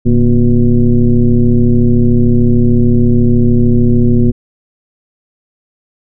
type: tone with frequency modulation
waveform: sine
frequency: 110.2 Hz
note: A2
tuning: 3 cents sharp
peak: -5 dBFS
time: 0.05-4.32 s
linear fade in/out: 20 ms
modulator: 127 Hz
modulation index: 1.6
effects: none